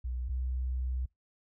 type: tone pair in turn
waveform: sine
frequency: 61.74 / 63.4 Hz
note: B1 / B1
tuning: 0 / +46 cents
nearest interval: unison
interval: 46 cents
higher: second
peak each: -32 / -30 dBFS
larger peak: second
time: 0.04-0.29 / 0.29-1.06 s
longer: second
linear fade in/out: 10 ms
effects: noise-tail reverb RT60 0.2 s tail -26 dB re dry